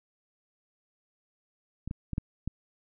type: clicks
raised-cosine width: 5 ms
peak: -23 / -22 / -21 / -16 / -19 dBFS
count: 5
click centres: 1.876 / 1.911 / 2.133 / 2.181 / 2.476 s
effects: none